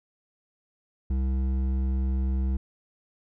sine tone with hard clipping, 65.41 Hz, C2, in tune, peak -25 dBFS, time 1.1-2.57 s, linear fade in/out 5 ms, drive 9 dB, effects none

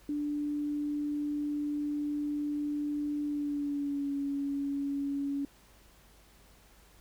sine tone with pitch glide, 293.7 to 280.9 Hz, D4 to C#4, 0 to +23 cents, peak -30 dBFS, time 0.09-5.45 s, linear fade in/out 2 ms, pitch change -77 cents, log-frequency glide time 3.25-4.13 s, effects added 50 Hz sine -61 dBFS peak until 7 s + pink hiss -61 dBFS RMS until 7 s

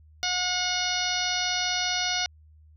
harmonic tone, 725 Hz, F#5, 35 cents flat, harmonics 1 / 2 / 3 / 4 / 5 / 6 / 7 / 8, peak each -33 / -33 / -33 / -33 / -33 / -33 / -33 / -33 dBFS, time 0.23-2.26 s, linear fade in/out 0 ms, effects added 77 Hz sine -51 dBFS peak until 2.76 s

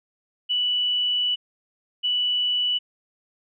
sine tone pair in turn, 2960 / 2960 Hz, F#7 / F#7, 0 / 0 cents, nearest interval unison, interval 0 cents, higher neither, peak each -20 / -20 dBFS, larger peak neither, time 0.49-1.36 / 2.03-2.79 s, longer first, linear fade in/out 20 ms, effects none

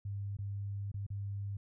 sine tone with dropouts, 100.2 Hz, G2, 38 cents sharp, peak -36 dBFS, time 0.05-1.57 s, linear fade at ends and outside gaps 5 ms, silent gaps 0.369-0.387 / 0.917-0.941 / 1.066-1.102 s, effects none

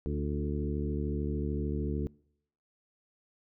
harmonic tone with a mistuned harmonic, 73.42 Hz, D2, in tune, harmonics 1 / 2 / 3 / 4 / 5 / 6, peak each -33 / -36 / -38 / -39 / -40 / -41 dBFS, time 0.06-2.07 s, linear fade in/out 0 ms, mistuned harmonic 5, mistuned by -20 cents, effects noise-tail reverb RT60 0.7 s tail -25 dB re dry

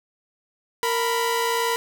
sawtooth tone pair together, 463.5 / 988.4 Hz, A#4 / B5, -10 / +1 cents, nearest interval octave + minor second, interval 1311 cents, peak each -20 dBFS, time 0.83-1.76 s, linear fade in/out 0 ms, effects none

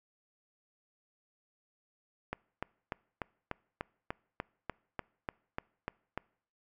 click train, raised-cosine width 0.5 ms, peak -20 dBFS, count 14, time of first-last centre 2.33-6.176 s, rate 3.38 Hz, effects noise-tail reverb RT60 0.6 s tail -25 dB re dry

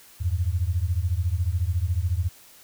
sine beating tone pair, 82 / 96 Hz, E2 / G2, -9 / -36 cents, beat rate 14 Hz, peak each -24 / -25 dBFS, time 0.2-2.29 s, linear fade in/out 20 ms, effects white hiss -51 dBFS RMS until 2.63 s

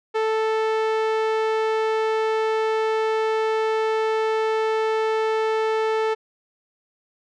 sawtooth tone with low-pass filter, 440 Hz, A4, in tune, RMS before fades -22 dBFS, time 0.14-6.15 s, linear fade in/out 20 ms, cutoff 2900 Hz, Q 0.52, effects none

